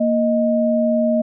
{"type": "tone pair together", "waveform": "sine", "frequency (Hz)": [233.1, 623.2], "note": ["A#3", "D#5"], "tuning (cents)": [0, 3], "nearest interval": "octave + perfect fourth", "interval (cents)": 1703, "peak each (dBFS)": -17, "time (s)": [0, 1.22], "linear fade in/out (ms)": 10, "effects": []}